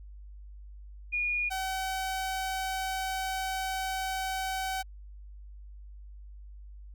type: tone pair in turn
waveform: sine / sawtooth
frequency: 2441 / 760.7 Hz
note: D#7 / F#5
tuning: -34 / +48 cents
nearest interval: octave + minor sixth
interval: 2018 cents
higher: first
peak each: -27 dBFS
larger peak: neither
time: 1.12-1.5 / 1.5-4.83 s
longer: second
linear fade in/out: 20 ms
effects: added 50 Hz sine -44 dBFS peak until 6.94 s